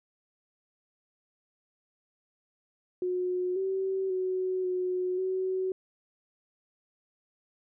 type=tone with pitch steps; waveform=sine; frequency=363 / 382.7 / 371.7 / 365.5 / 375 Hz; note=F#4 / G4 / F#4 / F#4 / F#4; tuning=-33 / -42 / +8 / -21 / +23 cents; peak=-27 dBFS; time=3.02-5.72 s; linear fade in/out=2 ms; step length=540 ms; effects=none